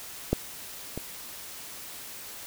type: clicks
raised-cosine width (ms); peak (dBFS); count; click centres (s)
2; -9 / -19; 2; 0.33 / 0.976
effects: white hiss -42 dBFS RMS until 2.46 s